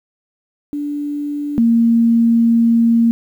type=tone pair in turn; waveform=sine; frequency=291.3 / 231.3 Hz; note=D4 / A#3; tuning=-14 / -13 cents; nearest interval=major third; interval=399 cents; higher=first; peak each=-19 / -9 dBFS; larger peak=second; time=0.73-1.58 / 1.58-3.11 s; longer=second; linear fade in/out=0 ms; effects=8-bit